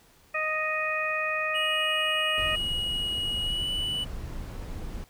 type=harmonic tone; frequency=622.3 Hz; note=D#5; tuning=in tune; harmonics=1 / 2 / 3 / 4; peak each=-33 / -32 / -31 / -30 dBFS; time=0.34-2.56 s; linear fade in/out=10 ms
type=tone with pitch glide; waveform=triangle; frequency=2900 to 2963 Hz; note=F#7 to F#7; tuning=-35 to +2 cents; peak=-26 dBFS; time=1.54-4.05 s; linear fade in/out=20 ms; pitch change=+37 cents; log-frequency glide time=3.44-3.67 s
type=noise; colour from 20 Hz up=brown; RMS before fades=-36 dBFS; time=2.38-5.04 s; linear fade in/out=0 ms
effects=pink hiss -59 dBFS RMS until 5.09 s